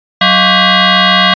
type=tone with frequency modulation; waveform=sine; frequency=1078 Hz; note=C#6; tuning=49 cents flat; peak=-5 dBFS; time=0.21-1.34 s; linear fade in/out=5 ms; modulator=446 Hz; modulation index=6.4; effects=resampled to 11025 Hz